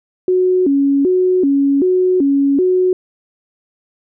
sine tone with vibrato, 320 Hz, D#4, 49 cents sharp, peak -10 dBFS, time 0.28-2.93 s, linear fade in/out 2 ms, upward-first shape square, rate 1.3 Hz, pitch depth 240 cents each way, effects none

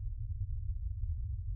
white low-pass noise, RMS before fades -37 dBFS, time 0-1.55 s, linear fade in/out 0 ms, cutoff 110 Hz, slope 96 dB/octave, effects none

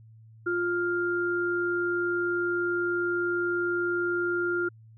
sine tone pair together, 350.8 / 1400 Hz, F4 / F6, +8 / +4 cents, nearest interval 2 octaves, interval 2396 cents, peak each -27 / -28 dBFS, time 0.46-4.69 s, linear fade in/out 10 ms, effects added 111 Hz sine -49 dBFS peak until 4.97 s

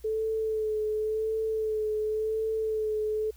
sine tone with vibrato, 434.8 Hz, A4, 21 cents flat, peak -26 dBFS, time 0.04-3.31 s, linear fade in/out 10 ms, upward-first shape sine, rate 0.92 Hz, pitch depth 26 cents each way, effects added 60 Hz sine -50 dBFS peak until 3.36 s + white hiss -61 dBFS RMS until 3.36 s

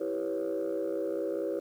sine chord, C# half-diminished seventh, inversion first, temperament equal with one note detuned, 329.6 / 394.5 / 493.9 / 554.4 Hz, E4 / G4 / B4 / C#5, 0 / +11 / 0 / 0 cents, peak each -34 dBFS, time 0-1.6 s, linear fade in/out 10 ms, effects tanh soft clip ceiling -24 dBFS + 10-bit

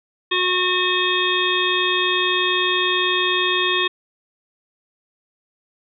harmonic tone, 364.3 Hz, F#4, 27 cents flat, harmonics 1 / 3 / 5 / 7 / 9 / 10, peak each -24 / -24 / -24 / -24 / -24 / -24 dBFS, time 0.31-3.88 s, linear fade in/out 10 ms, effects none

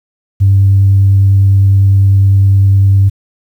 sine tone with vibrato, 98 Hz, G2, in tune, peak -3 dBFS, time 0.4-3.1 s, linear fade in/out 20 ms, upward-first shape sine, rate 9.9 Hz, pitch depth 8 cents each way, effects tanh soft clip ceiling 0 dBFS + 7-bit

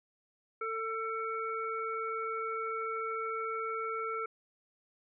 harmonic tone, 446.6 Hz, A4, 26 cents sharp, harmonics 1 / 3 / 5, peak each -38 / -35 / -44 dBFS, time 0.61-4.26 s, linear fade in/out 5 ms, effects none

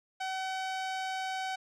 sawtooth tone, 758 Hz, F#5, 42 cents sharp, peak -29 dBFS, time 0.2-1.56 s, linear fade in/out 10 ms, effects low-pass 6000 Hz 12 dB/octave

